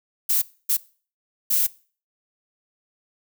violet noise bursts at uneven times, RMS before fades -20 dBFS, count 3, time 0.29-0.42 / 0.69-0.77 / 1.5-1.67 s, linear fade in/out 10 ms, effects noise-tail reverb RT60 0.4 s tail -21 dB re dry

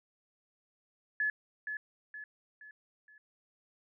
sine tone with echo, 1712 Hz, A6, 48 cents flat, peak -28 dBFS, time 1.2-1.3 s, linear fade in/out 2 ms, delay 470 ms, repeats 4, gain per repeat -7 dB, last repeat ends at 3.18 s, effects none

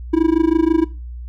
triangle tone with amplitude modulation, 324.6 Hz, E4, 27 cents flat, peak -6 dBFS, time 0.13-0.85 s, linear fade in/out 10 ms, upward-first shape sine, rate 26.1 Hz, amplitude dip 95%, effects noise-tail reverb RT60 0.3 s tail -19 dB re dry + added 60 Hz sine -28 dBFS peak until 1.28 s

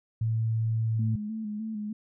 sine tone with pitch glide, 112.2 to 111.42 Hz, A2 to A2, +34 to +22 cents, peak -24 dBFS, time 0.21-1.16 s, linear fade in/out 5 ms, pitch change -12 cents, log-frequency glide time 0.83-0.98 s
sine tone with vibrato, 215.2 Hz, A3, 38 cents flat, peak -31 dBFS, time 0.99-1.93 s, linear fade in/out 5 ms, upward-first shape square, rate 3.3 Hz, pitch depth 43 cents each way
effects none

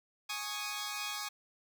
10% pulse chord, Ab suspended fourth, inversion none, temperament equal, 830.6 / 1108.7 / 1244.5 Hz, Ab5 / Db6 / Eb6, 0 / 0 / 0 cents, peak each -33 dBFS, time 0.29-1.29 s, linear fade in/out 10 ms, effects none

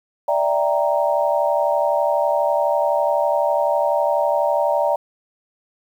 sine chord, E half-diminished seventh, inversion third, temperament equal, 587.3 / 659.3 / 784 / 932.3 Hz, D5 / E5 / G5 / Bb5, 0 / 0 / 0 / 0 cents, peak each -19 / -22 / -24 / -22 dBFS, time 0.28-4.96 s, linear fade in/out 5 ms, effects 8-bit

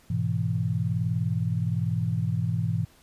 sine chord, E major, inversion first, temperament equal, 103.83 / 123.47 / 164.81 Hz, G#2 / B2 / E3, 0 / 0 / 0 cents, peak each -28 dBFS, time 0.1-2.85 s, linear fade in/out 5 ms, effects pink hiss -58 dBFS RMS until 3.02 s + resampled to 32000 Hz

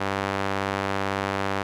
sawtooth tone with band-pass filter, 98 Hz, G2, in tune, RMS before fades -27 dBFS, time 0-1.63 s, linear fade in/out 10 ms, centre 1200 Hz, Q 0.65, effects none

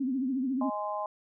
sine tone with vibrato, 261.6 Hz, C4, in tune, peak -27 dBFS, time 0-0.7 s, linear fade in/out 10 ms, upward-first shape triangle, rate 14 Hz, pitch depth 130 cents each way
sine chord, Ab major, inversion second, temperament just, 623 / 830.6 / 1038.3 Hz, Eb5 / Ab5 / C6, +2 / 0 / -14 cents, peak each -35 dBFS, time 0.61-1.06 s, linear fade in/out 2 ms
effects none

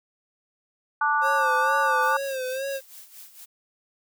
sine chord, D major, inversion second, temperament just, 881 / 1174.7 / 1468.3 Hz, A5 / D6 / F#6, +2 / 0 / -14 cents, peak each -24 dBFS, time 1.01-2.17 s, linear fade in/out 5 ms
square tone with vibrato, 530 Hz, C5, 22 cents sharp, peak -28 dBFS, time 1.21-2.81 s, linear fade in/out 50 ms, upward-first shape sine, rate 2.2 Hz, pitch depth 72 cents each way
blue noise with tremolo, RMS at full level -43 dBFS, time 2.01-3.46 s, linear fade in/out 20 ms, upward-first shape sine, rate 4.4 Hz, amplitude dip 70%
effects none

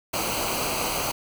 pink noise with comb filter, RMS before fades -27 dBFS, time 0.13-1.12 s, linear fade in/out 10 ms, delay 0.56 ms, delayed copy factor -0.7, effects none

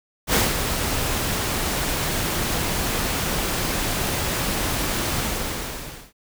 pink noise with ADSR envelope, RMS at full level -17 dBFS, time 0.27-6.13 s, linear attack 73 ms, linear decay 190 ms, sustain -7 dB, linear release 960 ms, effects none

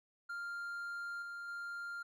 triangle tone with level steps, 1396.9 Hz, F6, in tune, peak -38 / -41 / -39 dBFS, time 0.29-2.03 s, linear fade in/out 10 ms, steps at 1.22 / 1.48 s, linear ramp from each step 2 ms, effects none

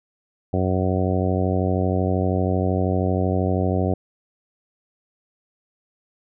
harmonic tone, 92.8 Hz, F#2, 6 cents sharp, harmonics 1 / 2 / 3 / 4 / 5 / 6 / 7 / 8, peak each -22 / -25 / -27 / -28 / -29 / -30 / -30 / -31 dBFS, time 0.53-3.94 s, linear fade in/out 5 ms, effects none

